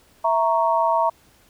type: chord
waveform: sine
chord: A# diminished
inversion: second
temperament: equal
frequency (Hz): 659.3 / 932.3 / 1108.7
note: E5 / A#5 / C#6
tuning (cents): 0 / 0 / 0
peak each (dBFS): -21 / -19 / -24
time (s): 0.24-1.1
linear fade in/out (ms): 10
effects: pink hiss -56 dBFS RMS until 1.49 s